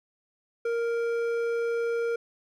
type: tone with hard clipping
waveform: triangle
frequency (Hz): 466.2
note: A#4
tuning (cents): 0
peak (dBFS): -27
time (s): 0.65-2.16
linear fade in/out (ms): 5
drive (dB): 12
effects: none